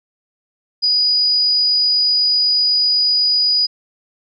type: tone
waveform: sine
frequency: 4926 Hz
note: D#8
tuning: 18 cents flat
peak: -12 dBFS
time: 0.82-3.67 s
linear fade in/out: 20 ms
effects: none